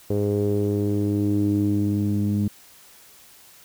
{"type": "tone with low-pass filter sweep", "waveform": "sawtooth", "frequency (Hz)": 102.5, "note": "G#2", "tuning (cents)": -22, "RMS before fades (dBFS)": -22, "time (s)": [0.1, 2.48], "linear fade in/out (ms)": 5, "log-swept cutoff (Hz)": [450, 240], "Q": 5.2, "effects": ["white hiss -50 dBFS RMS until 3.64 s"]}